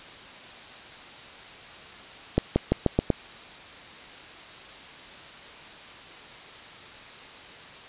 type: accelerating click train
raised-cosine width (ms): 2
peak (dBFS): -6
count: 6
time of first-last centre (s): 2.38-3.103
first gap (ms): 180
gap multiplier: 0.89
effects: white hiss -44 dBFS RMS until 7.88 s + resampled to 8000 Hz